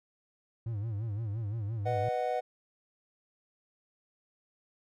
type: tone with vibrato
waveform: triangle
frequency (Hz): 107.8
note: A2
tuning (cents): -35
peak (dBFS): -30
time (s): 0.66-2.09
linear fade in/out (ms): 5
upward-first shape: sine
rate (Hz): 5.8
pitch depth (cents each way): 140
type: chord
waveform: triangle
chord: B major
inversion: none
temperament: just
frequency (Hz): 493.9 / 617.4 / 740.8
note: B4 / D#5 / F#5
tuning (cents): 0 / -14 / +2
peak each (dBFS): -32 / -33 / -30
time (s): 1.85-2.41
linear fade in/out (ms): 20
effects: none